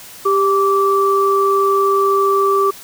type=tone pair together; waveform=sine; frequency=394.9 / 1163 Hz; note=G4 / D6; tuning=+13 / -17 cents; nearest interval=octave + perfect fifth; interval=1870 cents; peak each=-14 dBFS; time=0.25-2.71 s; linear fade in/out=10 ms; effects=white hiss -37 dBFS RMS until 2.83 s